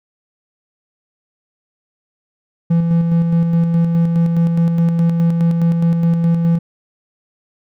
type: tone with tremolo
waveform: triangle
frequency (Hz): 167.9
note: E3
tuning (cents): +32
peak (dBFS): -8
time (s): 2.7-6.59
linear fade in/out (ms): 10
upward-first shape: square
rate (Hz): 4.8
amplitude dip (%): 35
effects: none